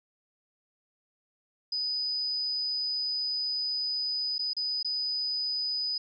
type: tone with dropouts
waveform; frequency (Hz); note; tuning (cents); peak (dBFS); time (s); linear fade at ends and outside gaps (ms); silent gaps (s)
sine; 4984; D#8; +2; -28; 1.72-5.98; 5; 4.382-4.391 / 4.534-4.566 / 4.829-4.846
effects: none